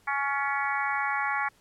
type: harmonic tone with a mistuned harmonic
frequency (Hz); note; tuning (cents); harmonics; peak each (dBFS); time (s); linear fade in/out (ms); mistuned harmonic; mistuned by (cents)
279; C#4; +11; 3 / 4 / 5 / 6 / 7 / 8; -31 / -32 / -33 / -34 / -34 / -35; 0.07-1.49; 10; 6; +30
effects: pink hiss -62 dBFS RMS until 1.6 s + low-pass 12000 Hz 12 dB/octave

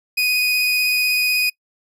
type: tone with vibrato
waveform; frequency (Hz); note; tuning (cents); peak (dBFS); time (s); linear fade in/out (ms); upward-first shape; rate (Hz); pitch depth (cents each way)
30% pulse; 2489; D#7; 0; -13; 0.17-1.5; 10; sine; 16; 10
effects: noise-tail reverb RT60 0.1 s tail -25 dB re dry

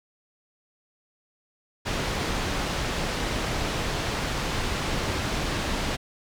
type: low-pass noise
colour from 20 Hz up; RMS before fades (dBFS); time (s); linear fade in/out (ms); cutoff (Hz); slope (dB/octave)
pink; -28; 1.85-5.97; 20; 5400; 12
effects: none

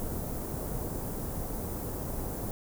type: band-stop noise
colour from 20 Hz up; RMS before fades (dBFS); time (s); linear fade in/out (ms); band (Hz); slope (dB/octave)
pink; -35; 0-2.51; 0; 690 to 13000; 12
effects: none

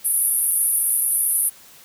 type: band-pass noise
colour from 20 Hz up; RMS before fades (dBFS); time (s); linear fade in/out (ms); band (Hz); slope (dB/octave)
white; -20; 0.04-1.5; 20; 9600 to 12000; 96
effects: white hiss -47 dBFS RMS until 1.84 s

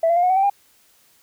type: tone with pitch steps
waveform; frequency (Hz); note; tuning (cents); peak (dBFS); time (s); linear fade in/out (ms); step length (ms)
sine; 659.3 / 681.4 / 704.2 / 727.7 / 752.1 / 777.3 / 803.3; E5 / F5 / F5 / F#5 / F#5 / G5 / G5; 0 / -43 / +14 / -29 / +28 / -15 / +42; -13; 0.03-0.499; 5; 67
effects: tanh soft clip ceiling -10 dBFS + white hiss -57 dBFS RMS until 1.22 s

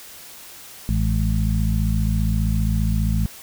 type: harmonic tone with a mistuned harmonic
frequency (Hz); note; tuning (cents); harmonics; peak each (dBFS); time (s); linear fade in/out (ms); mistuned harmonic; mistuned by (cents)
55; A1; 0; 1 / 2 / 3 / 4; -20 / -23 / -25 / -26; 0.89-3.26; 0; 4; -54
effects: white hiss -41 dBFS RMS until 3.42 s

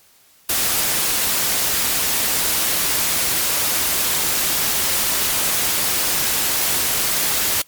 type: noise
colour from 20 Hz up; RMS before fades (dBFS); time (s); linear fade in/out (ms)
white; -19; 0.49-7.62; 5
effects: white hiss -53 dBFS RMS until 7.67 s + MP3 96 kbps

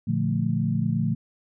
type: chord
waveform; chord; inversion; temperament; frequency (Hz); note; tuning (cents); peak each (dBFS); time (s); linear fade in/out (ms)
sine; Bb major seventh; none; equal; 116.54 / 146.83 / 174.61 / 220; Bb2 / D3 / F3 / A3; 0 / 0 / 0 / 0; -27; 0.07-1.15; 10
effects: none

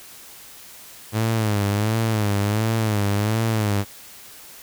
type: tone with vibrato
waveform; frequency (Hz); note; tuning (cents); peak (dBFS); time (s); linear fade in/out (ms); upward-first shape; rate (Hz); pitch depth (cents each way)
sawtooth; 106.7; G#2; +47; -15; 1.12-3.85; 50; sine; 1.4; 100
effects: white hiss -43 dBFS RMS until 4.62 s

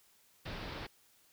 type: low-pass noise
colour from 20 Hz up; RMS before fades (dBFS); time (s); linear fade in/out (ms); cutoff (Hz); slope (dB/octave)
pink; -43; 0.45-0.87; 10; 4900; 48
effects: white hiss -67 dBFS RMS until 1.32 s

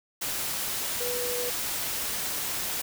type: tone in noise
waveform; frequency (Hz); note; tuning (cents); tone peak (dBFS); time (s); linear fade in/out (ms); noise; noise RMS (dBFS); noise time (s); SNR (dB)
sine; 490; B4; -14; -31; 1-1.5; 10; white; -31; 0.21-2.82; -3
effects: none

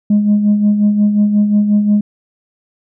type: tone with tremolo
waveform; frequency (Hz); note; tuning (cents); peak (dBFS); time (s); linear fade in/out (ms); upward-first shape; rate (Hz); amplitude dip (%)
sine; 207.7; G#3; 0; -5; 0.1-2.01; 5; sine; 5.6; 55
effects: tanh soft clip ceiling -5 dBFS

